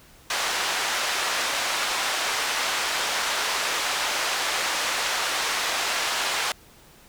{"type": "band-pass noise", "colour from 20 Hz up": "pink", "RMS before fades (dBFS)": -26, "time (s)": [0.3, 6.52], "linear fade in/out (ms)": 2, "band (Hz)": [850, 6800], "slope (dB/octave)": 12, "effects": ["pink hiss -52 dBFS RMS until 7.08 s"]}